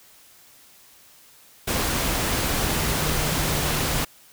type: tone in noise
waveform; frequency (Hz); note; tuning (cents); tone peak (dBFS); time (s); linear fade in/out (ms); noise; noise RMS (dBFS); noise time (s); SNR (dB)
sine; 151.5; D#3; -46; -30; 2.72-3.99; 10; pink; -24; 1.67-4.05; -9
effects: white hiss -52 dBFS RMS until 4.32 s